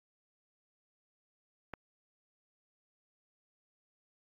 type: click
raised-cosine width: 0.5 ms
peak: -25 dBFS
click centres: 1.737 s
effects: AAC 48 kbps